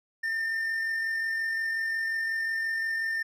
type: tone with amplitude modulation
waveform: triangle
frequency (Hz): 1804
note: A6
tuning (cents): +43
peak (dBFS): -24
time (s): 0.23-3.23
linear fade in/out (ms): 10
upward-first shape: sine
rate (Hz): 45.6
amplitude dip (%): 30
effects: none